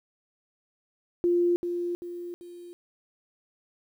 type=tone with echo; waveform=sine; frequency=349.2 Hz; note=F4; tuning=in tune; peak=-20 dBFS; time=1.24-1.56 s; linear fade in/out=0 ms; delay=390 ms; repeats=3; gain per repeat=-7 dB; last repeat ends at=2.73 s; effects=10-bit